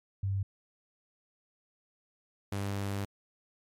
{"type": "tone pair in turn", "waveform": ["sine", "sawtooth"], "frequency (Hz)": [97.7, 99.64], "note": ["G2", "G2"], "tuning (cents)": [-5, 29], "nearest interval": "unison", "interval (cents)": 34, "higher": "second", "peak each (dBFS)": -28, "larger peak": "neither", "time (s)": [[0.23, 0.43], [2.52, 3.05]], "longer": "second", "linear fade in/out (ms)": 5, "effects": ["MP3 64 kbps"]}